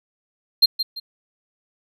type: tone with echo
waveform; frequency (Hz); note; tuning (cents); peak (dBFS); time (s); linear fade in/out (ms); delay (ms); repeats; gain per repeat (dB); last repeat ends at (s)
triangle; 4186; C8; 0; -8; 0.62-0.66; 10; 170; 2; -10; 1
effects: none